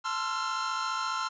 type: chord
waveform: 45% pulse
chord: F major seventh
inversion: first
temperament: equal with one note detuned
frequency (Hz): 880 / 1046.5 / 1342.3 / 1396.9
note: A5 / C6 / E6 / F6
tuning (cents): 0 / 0 / +31 / 0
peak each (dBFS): -39 / -34 / -33 / -37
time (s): 0.04-1.29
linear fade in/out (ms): 20
effects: resampled to 16000 Hz + 11-bit